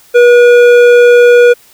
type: tone with hard clipping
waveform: triangle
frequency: 483.3 Hz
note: B4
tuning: 38 cents flat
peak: -3 dBFS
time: 0.14-1.54 s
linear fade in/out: 20 ms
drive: 14 dB
effects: white hiss -43 dBFS RMS until 1.73 s